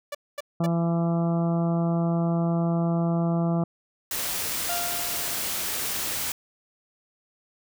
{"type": "tone bursts", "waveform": "sawtooth", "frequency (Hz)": 580, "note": "D5", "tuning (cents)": -22, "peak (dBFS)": -26, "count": 3, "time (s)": [0.12, 0.664], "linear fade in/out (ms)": 5, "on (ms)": 28, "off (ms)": 230}
{"type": "harmonic tone", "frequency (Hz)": 168.4, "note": "E3", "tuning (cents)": 37, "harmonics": [1, 2, 3, 4, 5, 6, 7, 8], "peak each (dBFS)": [-22, -31, -37, -31, -39, -44, -40, -47], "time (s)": [0.6, 3.64], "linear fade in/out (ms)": 5}
{"type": "noise", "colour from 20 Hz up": "white", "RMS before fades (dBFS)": -29, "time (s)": [4.11, 6.32], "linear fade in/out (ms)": 2}
{"type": "tone with exponential decay", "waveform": "35% pulse", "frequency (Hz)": 698.5, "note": "F5", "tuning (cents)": 0, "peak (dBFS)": -26, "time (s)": [4.69, 6.03], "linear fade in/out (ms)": 5, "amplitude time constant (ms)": 290}
{"effects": []}